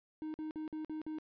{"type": "tone bursts", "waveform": "triangle", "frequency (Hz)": 310.8, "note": "D#4", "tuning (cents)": -2, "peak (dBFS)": -36, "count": 6, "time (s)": [0.22, 1.185], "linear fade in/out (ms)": 0, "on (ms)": 120, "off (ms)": 49, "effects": ["resampled to 11025 Hz"]}